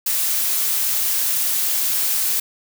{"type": "noise", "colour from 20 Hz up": "blue", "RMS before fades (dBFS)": -20, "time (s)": [0.06, 2.4], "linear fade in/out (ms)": 5, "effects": []}